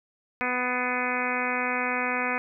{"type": "harmonic tone with a mistuned harmonic", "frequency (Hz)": 249, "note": "B3", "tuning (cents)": 14, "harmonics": [1, 2, 3, 4, 5, 6, 7, 8, 9, 10], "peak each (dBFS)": [-34, -34, -34, -34, -34, -34, -34, -34, -34, -34], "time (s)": [0.41, 2.38], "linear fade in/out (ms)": 0, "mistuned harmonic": 8, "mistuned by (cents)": 48, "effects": []}